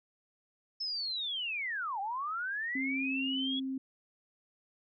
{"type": "linear two-way sweep", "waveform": "sine", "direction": "down then up", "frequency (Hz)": [5290, 760, 3379], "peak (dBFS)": -33, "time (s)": [0.8, 3.6], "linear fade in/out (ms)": 10, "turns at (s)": 2}
{"type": "tone with pitch glide", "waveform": "sine", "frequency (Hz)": [267.5, 265.2], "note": ["C4", "C4"], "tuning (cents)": [38, 23], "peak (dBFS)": -33, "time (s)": [2.75, 3.78], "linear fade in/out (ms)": 5, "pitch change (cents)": -15, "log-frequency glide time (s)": [3.08, 3.55]}
{"effects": []}